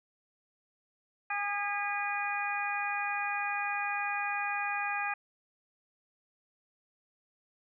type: harmonic tone with a mistuned harmonic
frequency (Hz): 408.3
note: G#4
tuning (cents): -29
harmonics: 2 / 3 / 4 / 5 / 6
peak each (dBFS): -35 / -38 / -37 / -40 / -36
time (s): 1.3-5.14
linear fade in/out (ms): 5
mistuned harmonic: 5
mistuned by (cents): -54
effects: none